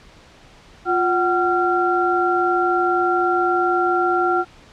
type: tone cluster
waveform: sine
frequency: 351.9 / 750 / 1376 Hz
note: F4 / F#5 / F6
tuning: +13 / +23 / -26 cents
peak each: -20 dBFS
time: 0.85-4.45 s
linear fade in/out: 50 ms
effects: pink hiss -47 dBFS RMS until 4.72 s + low-pass 5000 Hz 12 dB/octave